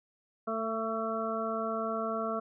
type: harmonic tone with a mistuned harmonic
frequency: 223 Hz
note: A3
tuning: 23 cents sharp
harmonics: 1 / 2 / 3 / 5 / 6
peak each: -37 / -37 / -35 / -38 / -37 dBFS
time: 0.47-2.4 s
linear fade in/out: 10 ms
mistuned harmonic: 5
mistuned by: +17 cents
effects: none